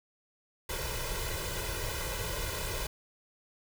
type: noise with comb filter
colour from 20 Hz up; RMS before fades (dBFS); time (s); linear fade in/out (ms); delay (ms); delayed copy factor
pink; -35; 0.69-2.87; 5; 2; +0.95
effects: none